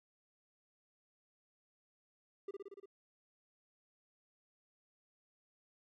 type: tone with echo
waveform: triangle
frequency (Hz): 396.9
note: G4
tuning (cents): +22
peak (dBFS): -38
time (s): 2.48-2.51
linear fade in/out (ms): 5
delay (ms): 58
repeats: 6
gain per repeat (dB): -2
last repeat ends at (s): 2.858
effects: none

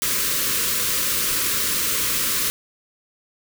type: band-stop noise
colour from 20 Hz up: white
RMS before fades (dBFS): -22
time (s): 0.02-2.5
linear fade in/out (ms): 0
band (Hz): 580 to 1000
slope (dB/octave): 96
effects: none

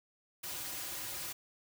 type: noise with comb filter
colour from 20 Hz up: white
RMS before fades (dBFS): -41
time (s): 0.43-1.33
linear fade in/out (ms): 10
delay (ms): 4.5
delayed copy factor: -0.95
effects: none

